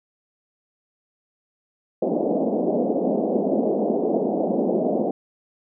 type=band-pass noise; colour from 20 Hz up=pink; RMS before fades=-22 dBFS; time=2.02-5.11 s; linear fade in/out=5 ms; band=200 to 700 Hz; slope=48 dB/octave; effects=none